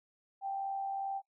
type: tone with amplitude modulation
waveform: sine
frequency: 784 Hz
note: G5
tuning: in tune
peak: -32 dBFS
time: 0.41-1.22 s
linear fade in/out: 50 ms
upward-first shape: sine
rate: 82.5 Hz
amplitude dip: 35%
effects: noise-tail reverb RT60 0.1 s tail -19 dB re dry